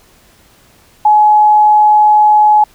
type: tone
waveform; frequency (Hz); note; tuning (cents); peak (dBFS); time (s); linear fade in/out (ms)
sine; 846; G#5; +32; -4; 1.05-2.64; 5
effects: pink hiss -47 dBFS RMS until 2.74 s